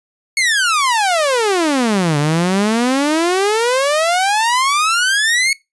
sawtooth exponential two-way sweep, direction down then up, 2217 to 142.7 to 2217 Hz, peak -9 dBFS, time 0.37-5.53 s, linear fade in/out 2 ms, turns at 2.18 s, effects noise-tail reverb RT60 0.2 s tail -21 dB re dry + resampled to 24000 Hz

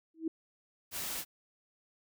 sine tone with exponential growth, 323.2 Hz, E4, 34 cents flat, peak -27 dBFS, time 0.14-0.28 s, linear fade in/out 5 ms, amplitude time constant 29 ms
white noise, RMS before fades -38 dBFS, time 0.91-1.25 s, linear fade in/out 50 ms
effects none

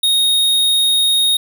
square tone, 3729 Hz, A#7, in tune, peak -12 dBFS, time 0.03-1.37 s, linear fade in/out 5 ms, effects none

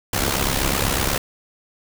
pink noise with amplitude modulation, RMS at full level -18 dBFS, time 0.13-1.18 s, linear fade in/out 5 ms, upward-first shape sine, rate 68.1 Hz, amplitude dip 70%, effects none

